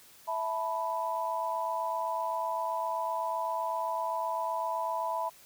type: chord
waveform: sine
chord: E suspended fourth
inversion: none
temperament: equal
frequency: 659.3 / 880 / 987.8 Hz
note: E5 / A5 / B5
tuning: 0 / 0 / 0 cents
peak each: -35 / -36 / -32 dBFS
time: 0.27-5.3 s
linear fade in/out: 20 ms
effects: white hiss -56 dBFS RMS until 5.45 s